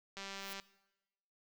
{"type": "click train", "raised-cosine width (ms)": 0.2, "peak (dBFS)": -28, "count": 85, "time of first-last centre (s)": [0.17, 0.599], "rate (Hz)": 196}
{"type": "noise with exponential growth", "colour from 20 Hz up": "violet", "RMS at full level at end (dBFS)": -46, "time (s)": [0.28, 0.53], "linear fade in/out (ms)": 1, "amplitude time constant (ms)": 53}
{"effects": ["noise-tail reverb RT60 1.0 s tail -19 dB re dry"]}